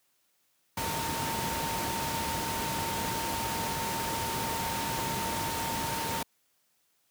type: tone in noise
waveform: sine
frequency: 913 Hz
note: A#5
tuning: 36 cents flat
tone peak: -34 dBFS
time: 0.77-6.23 s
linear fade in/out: 5 ms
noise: pink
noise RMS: -33 dBFS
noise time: 0.77-6.23 s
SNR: -4 dB
effects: white hiss -72 dBFS RMS until 7.1 s + high-pass 80 Hz 12 dB/octave